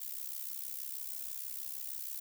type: noise with amplitude modulation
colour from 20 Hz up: violet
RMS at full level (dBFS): -38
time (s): 0-2.2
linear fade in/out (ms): 10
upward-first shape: sine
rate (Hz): 66.3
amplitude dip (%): 80
effects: none